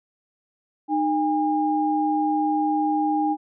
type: tone pair together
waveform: sine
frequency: 306.2 / 811.3 Hz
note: D#4 / G#5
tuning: -28 / -41 cents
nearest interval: octave + perfect fourth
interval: 1687 cents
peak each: -22 dBFS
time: 0.88-3.37 s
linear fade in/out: 50 ms
effects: none